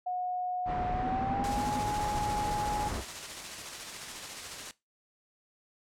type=tone with pitch glide; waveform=sine; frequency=727 to 835.1 Hz; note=F#5 to G#5; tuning=-31 to +9 cents; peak=-30 dBFS; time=0.06-2.89 s; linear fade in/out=10 ms; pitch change=+240 cents; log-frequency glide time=0.91-1.66 s
type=low-pass noise; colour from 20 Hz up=pink; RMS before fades=-36 dBFS; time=0.65-3.04 s; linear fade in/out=50 ms; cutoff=1400 Hz; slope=12 dB/octave
type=tone bursts; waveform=triangle; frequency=251.4 Hz; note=B3; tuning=31 cents sharp; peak=-32 dBFS; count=9; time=1.03-1.794 s; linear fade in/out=5 ms; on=44 ms; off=46 ms
type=noise with tremolo; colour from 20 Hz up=white; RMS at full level=-39 dBFS; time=1.44-4.71 s; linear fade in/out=0 ms; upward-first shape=square; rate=14 Hz; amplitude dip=25%
effects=noise-tail reverb RT60 0.2 s tail -18 dB re dry + low-pass 8000 Hz 12 dB/octave